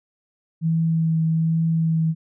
sine tone with vibrato, 162.3 Hz, E3, 27 cents flat, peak -17 dBFS, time 0.61-2.15 s, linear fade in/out 50 ms, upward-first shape triangle, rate 1.2 Hz, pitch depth 15 cents each way, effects none

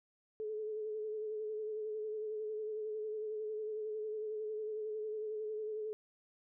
sine tone with vibrato, 430 Hz, A4, 40 cents flat, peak -37 dBFS, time 0.4-5.93 s, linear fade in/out 0 ms, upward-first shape sine, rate 11 Hz, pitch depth 32 cents each way, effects none

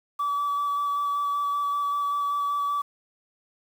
sine tone with vibrato, 1149 Hz, D6, 38 cents flat, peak -22 dBFS, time 0.19-2.82 s, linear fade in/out 10 ms, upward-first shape square, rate 5.2 Hz, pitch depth 8 cents each way, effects tanh soft clip ceiling -20 dBFS + 8-bit

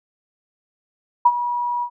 sine tone with ADSR envelope, 966 Hz, B5, 39 cents flat, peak -7 dBFS, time 1.25-1.9 s, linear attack 9 ms, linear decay 49 ms, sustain -13 dB, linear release 75 ms, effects none

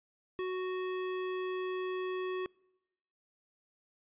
square tone, 370 Hz, F#4, in tune, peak -34 dBFS, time 0.39-2.46 s, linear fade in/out 0 ms, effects noise-tail reverb RT60 1.0 s tail -26 dB re dry + resampled to 8000 Hz

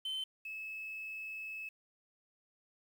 sine tone pair in turn, 3077 / 2595 Hz, G7 / E7, -33 / -28 cents, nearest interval minor third, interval 295 cents, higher first, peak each -33 / -40 dBFS, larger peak first, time 0.05-0.24 / 0.45-1.69 s, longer second, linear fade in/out 5 ms, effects tanh soft clip ceiling -35 dBFS + 10-bit

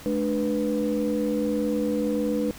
sine tone cluster, 213.9 / 295.5 / 490.9 Hz, A3 / D4 / B4, -49 / +11 / -10 cents, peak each -26 dBFS, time 0.06-2.51 s, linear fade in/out 0 ms, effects tanh soft clip ceiling -15 dBFS + pink hiss -44 dBFS RMS until 2.58 s

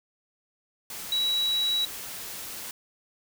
sine tone in noise, 3900 Hz, B7, 23 cents flat, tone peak -23 dBFS, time 1.12-1.85 s, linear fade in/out 2 ms, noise white, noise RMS -38 dBFS, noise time 0.9-2.71 s, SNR +12 dB, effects none

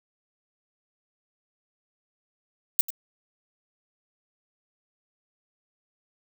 violet noise with echo, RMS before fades -19 dBFS, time 2.79-2.81 s, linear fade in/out 0 ms, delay 94 ms, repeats 1, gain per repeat -14 dB, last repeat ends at 2.904 s, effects none

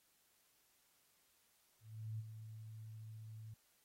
sine tone with ADSR envelope, 110 Hz, A2, in tune, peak -40 dBFS, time 1.8-3.54 s, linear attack 390 ms, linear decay 36 ms, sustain -9 dB, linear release 5 ms, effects white hiss -75 dBFS RMS until 3.84 s + AAC 48 kbps

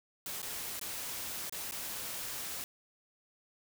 white noise with dropouts, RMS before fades -40 dBFS, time 0.26-2.64 s, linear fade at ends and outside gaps 1 ms, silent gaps 0.418-0.428 / 0.795-0.813 / 1.496-1.524 / 1.711-1.721 s, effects none

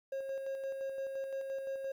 triangle tone with tremolo, 540 Hz, C#5, 45 cents flat, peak -33 dBFS, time 0.12-1.92 s, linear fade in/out 5 ms, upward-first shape square, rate 5.8 Hz, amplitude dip 35%, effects 11-bit

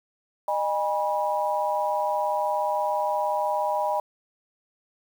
sine tone cluster, 611 / 815 / 972 Hz, D#5 / G#5 / B5, -32 / -33 / -28 cents, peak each -27 dBFS, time 0.48-4 s, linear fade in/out 2 ms, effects 8-bit

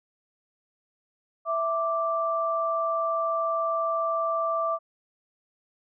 sine tone pair together, 659.3 / 1173.7 Hz, E5 / D6, 0 / -1 cents, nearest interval minor seventh, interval 999 cents, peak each -27 / -26 dBFS, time 1.45-4.79 s, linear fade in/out 50 ms, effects none

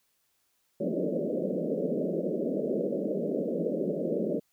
white band-pass noise, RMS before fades -30 dBFS, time 0.8-4.4 s, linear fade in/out 10 ms, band 160 to 600 Hz, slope 96 dB/octave, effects white hiss -73 dBFS RMS until 4.52 s

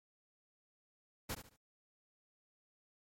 pink noise with echo, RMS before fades -40 dBFS, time 1.29-1.35 s, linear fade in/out 10 ms, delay 72 ms, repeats 3, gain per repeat -10 dB, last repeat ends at 1.566 s, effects MP3 64 kbps

